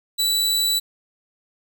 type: tone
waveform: sawtooth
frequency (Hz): 3951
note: B7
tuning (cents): 0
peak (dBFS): -15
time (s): 0.18-0.8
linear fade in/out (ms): 20
effects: none